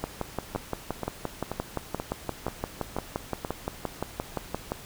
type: two click trains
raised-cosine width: 1 ms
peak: -14 / -16 dBFS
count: 28 / 7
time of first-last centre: 0.04-4.719 / 0.55-3.449 s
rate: 5.77 / 2.07 Hz
effects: pink hiss -45 dBFS RMS until 4.85 s